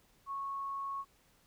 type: tone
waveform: sine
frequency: 1102 Hz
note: C#6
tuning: 11 cents flat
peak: -36 dBFS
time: 0.26-1.05 s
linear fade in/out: 50 ms
effects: pink hiss -68 dBFS RMS until 1.46 s